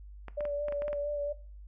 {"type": "clicks", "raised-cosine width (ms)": 0.5, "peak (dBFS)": -27, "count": 8, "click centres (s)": [0.283, 0.407, 0.453, 0.684, 0.724, 0.821, 0.881, 0.93]}
{"type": "tone with vibrato", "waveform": "sine", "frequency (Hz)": 582, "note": "D5", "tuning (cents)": -16, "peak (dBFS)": -30, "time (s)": [0.37, 1.33], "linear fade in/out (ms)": 10, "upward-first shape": "sine", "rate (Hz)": 4.4, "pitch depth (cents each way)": 23}
{"effects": ["noise-tail reverb RT60 0.4 s tail -17 dB re dry", "added 50 Hz sine -45 dBFS peak until 1.67 s"]}